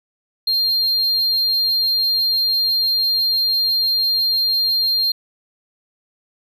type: tone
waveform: triangle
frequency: 4198 Hz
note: C8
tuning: 5 cents sharp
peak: -14 dBFS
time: 0.47-5.12 s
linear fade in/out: 5 ms
effects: none